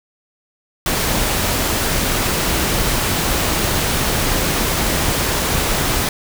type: noise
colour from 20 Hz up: pink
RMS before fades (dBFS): -18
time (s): 0.86-6.09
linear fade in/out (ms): 2
effects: none